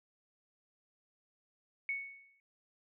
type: tone with exponential decay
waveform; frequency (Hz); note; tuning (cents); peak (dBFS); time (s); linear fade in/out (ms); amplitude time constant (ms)
sine; 2217; C#7; 0; -31; 1.89-2.4; 1; 110
effects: none